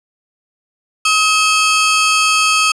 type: ring-modulated tone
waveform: sawtooth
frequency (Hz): 1931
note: B6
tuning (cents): -39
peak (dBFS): -4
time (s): 1.05-2.72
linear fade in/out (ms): 5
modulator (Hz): 661
effects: resampled to 24000 Hz + 7-bit